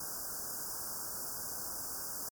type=band-stop noise; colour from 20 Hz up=white; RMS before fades=-40 dBFS; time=0-2.29 s; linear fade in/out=5 ms; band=1600 to 4900 Hz; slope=96 dB/octave; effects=MP3 96 kbps